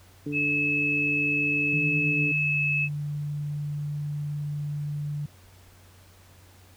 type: harmonic tone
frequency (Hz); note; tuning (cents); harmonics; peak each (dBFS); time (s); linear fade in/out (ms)
145.8; D3; -12; 1 / 2 / 3; -34 / -30 / -38; 0.26-2.32; 5
type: tone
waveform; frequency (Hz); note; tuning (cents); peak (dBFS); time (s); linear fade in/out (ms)
sine; 2593; E7; -29; -23; 0.32-2.89; 50
type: tone with pitch glide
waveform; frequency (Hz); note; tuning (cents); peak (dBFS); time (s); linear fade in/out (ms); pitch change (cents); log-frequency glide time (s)
sine; 155.56 to 146.83; D#3 to D3; 0 to 0; -28; 1.73-5.26; 5; -100; 1.97-2.62
effects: added 92 Hz sine -53 dBFS peak until 6.76 s + pink hiss -56 dBFS RMS until 6.76 s